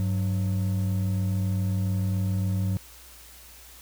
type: tone pair together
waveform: triangle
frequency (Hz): 98.82 / 186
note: G2 / F#3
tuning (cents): +14 / +9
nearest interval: major seventh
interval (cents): 1095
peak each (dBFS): -22 / -28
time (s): 0-2.77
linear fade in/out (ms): 0
effects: added 60 Hz sine -52 dBFS peak until 3.81 s + white hiss -49 dBFS RMS until 3.81 s